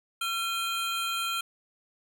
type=tone cluster; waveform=square; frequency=1363 / 2479 / 3182 Hz; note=F6 / D#7 / G7; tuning=-43 / -7 / +25 cents; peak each=-32 / -36 / -34 dBFS; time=0.21-1.41 s; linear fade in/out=5 ms; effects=none